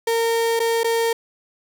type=tone with dropouts; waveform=35% pulse; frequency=459.4 Hz; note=A#4; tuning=25 cents flat; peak=-16 dBFS; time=0.07-1.13 s; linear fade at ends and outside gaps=5 ms; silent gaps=0.594-0.6 / 0.834-0.843 s; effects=none